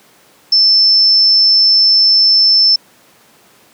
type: tone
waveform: sine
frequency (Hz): 5300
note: E8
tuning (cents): +9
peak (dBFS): -6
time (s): 0.52-2.76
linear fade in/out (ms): 5
effects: pink hiss -47 dBFS RMS until 3.73 s + high-pass 200 Hz 12 dB/octave